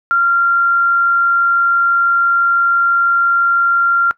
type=tone; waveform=sine; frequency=1383 Hz; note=F6; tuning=17 cents flat; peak=-9 dBFS; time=0.11-4.11 s; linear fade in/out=0 ms; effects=noise-tail reverb RT60 0.1 s tail -19 dB re dry